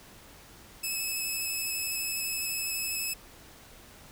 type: tone with vibrato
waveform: 10% pulse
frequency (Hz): 2594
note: E7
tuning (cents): -28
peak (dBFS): -22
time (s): 0.83-3.14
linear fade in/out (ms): 10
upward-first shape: square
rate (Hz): 12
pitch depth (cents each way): 10
effects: pink hiss -52 dBFS RMS until 4.11 s